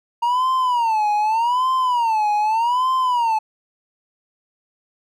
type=tone with vibrato; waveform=triangle; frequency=931 Hz; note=A#5; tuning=2 cents flat; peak=-14 dBFS; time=0.22-3.39 s; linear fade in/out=10 ms; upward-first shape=sine; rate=0.83 Hz; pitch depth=190 cents each way; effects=none